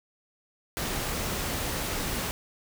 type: noise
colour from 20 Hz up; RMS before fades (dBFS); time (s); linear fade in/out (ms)
pink; -31; 0.77-2.31; 0
effects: none